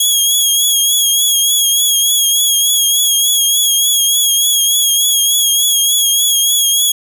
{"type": "tone with vibrato", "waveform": "15% pulse", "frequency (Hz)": 3309, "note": "G#7", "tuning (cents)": -7, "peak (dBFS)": -3, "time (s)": [0, 6.92], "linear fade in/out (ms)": 5, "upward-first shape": "triangle", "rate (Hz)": 3.4, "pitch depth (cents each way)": 49, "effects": []}